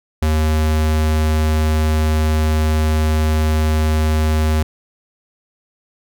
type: tone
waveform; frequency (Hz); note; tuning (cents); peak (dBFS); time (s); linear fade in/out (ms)
square; 77.78; D#2; 0; -14; 0.22-4.63; 5
effects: none